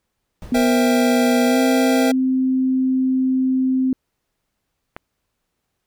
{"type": "noise with exponential decay", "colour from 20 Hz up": "brown", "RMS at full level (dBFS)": -30, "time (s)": [0.42, 1.07], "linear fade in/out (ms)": 0, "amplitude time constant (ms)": 140}
{"type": "tone with pitch glide", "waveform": "sine", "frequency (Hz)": [247.1, 260.1], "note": ["B3", "C4"], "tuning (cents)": [1, -10], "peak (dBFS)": -15, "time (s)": [0.52, 3.93], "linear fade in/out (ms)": 2, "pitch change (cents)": 89, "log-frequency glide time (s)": [1.46, 1.59]}
{"type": "chord", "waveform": "square", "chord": "C dominant seventh", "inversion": "third", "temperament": "equal with one note detuned", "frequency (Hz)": [466.2, 523.3, 659.3, 797.2], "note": ["Bb4", "C5", "E5", "G5"], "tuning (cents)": [0, 0, 0, 29], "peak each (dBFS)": [-23, -25, -23, -26], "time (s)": [0.54, 2.12], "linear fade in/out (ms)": 10}
{"type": "click", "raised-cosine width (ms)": 0.5, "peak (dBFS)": -16, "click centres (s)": 4.965}
{"effects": ["pink hiss -75 dBFS RMS until 5.86 s"]}